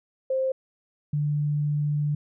sine tone pair in turn, 526 / 147.6 Hz, C5 / D3, +9 / +9 cents, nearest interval octave + minor seventh, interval 2200 cents, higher first, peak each -22 dBFS, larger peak neither, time 0.3-0.52 / 1.13-2.15 s, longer second, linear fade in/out 5 ms, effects none

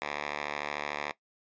5% pulse tone with band-pass filter, 73.5 Hz, D2, 2 cents sharp, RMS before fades -36 dBFS, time 0.02-1.11 s, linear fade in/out 0 ms, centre 1800 Hz, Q 1, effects noise-tail reverb RT60 0.1 s tail -17 dB re dry + resampled to 16000 Hz

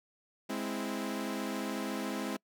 sawtooth chord, Ab augmented, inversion none, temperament equal, 207.7 / 261.6 / 329.6 Hz, Ab3 / C4 / E4, 0 / 0 / 0 cents, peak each -34 / -34 / -36 dBFS, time 0.49-2.37 s, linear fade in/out 10 ms, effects noise-tail reverb RT60 0.1 s tail -26 dB re dry

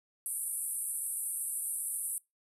pink band-pass noise, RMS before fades -36 dBFS, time 0.26-2.18 s, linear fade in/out 0 ms, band 8600 to 12000 Hz, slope 96 dB/octave, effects noise-tail reverb RT60 0.2 s tail -23 dB re dry

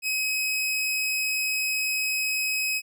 sawtooth tone, 2542 Hz, D#7, 36 cents sharp, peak -21 dBFS, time 0.02-2.82 s, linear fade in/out 50 ms, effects none

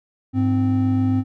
triangle tone pair together, 102.47 / 260 Hz, G#2 / C4, -23 / -11 cents, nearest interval octave + major third, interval 1612 cents, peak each -18 / -16 dBFS, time 0.33-1.24 s, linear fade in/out 50 ms, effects none

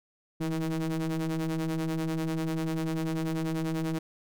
square ring-modulated tone, 79.3 Hz, D#2, 33 cents sharp, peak -26 dBFS, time 0.4-3.99 s, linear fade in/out 10 ms, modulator 243 Hz, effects none

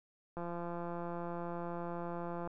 click train, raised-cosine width 1 ms, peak -28 dBFS, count 363, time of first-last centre 0.37-2.475 s, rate 172 Hz, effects none

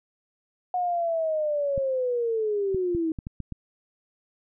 sine linear sweep, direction down, 730 to 314.5 Hz, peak -23 dBFS, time 0.74-3.12 s, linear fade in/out 2 ms
clicks, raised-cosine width 5 ms, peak -21 dBFS, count 7, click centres 1.778 / 2.746 / 2.949 / 3.188 / 3.269 / 3.403 / 3.523 s
effects none

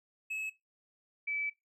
triangle / sine tone pair in turn, 2584 / 2304 Hz, E7 / D7, -35 / -34 cents, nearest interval major second, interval 199 cents, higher first, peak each -33 / -32 dBFS, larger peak second, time 0.3-0.5 / 1.27-1.5 s, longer second, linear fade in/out 10 ms, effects noise-tail reverb RT60 0.2 s tail -19 dB re dry

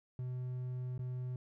triangle tone with dropouts, 126.1 Hz, B2, 36 cents sharp, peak -35 dBFS, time 0.19-1.36 s, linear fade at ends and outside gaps 2 ms, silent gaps 0.979-0.992 s, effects none

